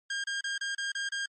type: tone bursts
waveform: sawtooth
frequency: 1610 Hz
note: G6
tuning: 46 cents sharp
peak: -27 dBFS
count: 7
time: 0.1-1.26 s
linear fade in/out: 5 ms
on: 140 ms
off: 30 ms
effects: MP3 32 kbps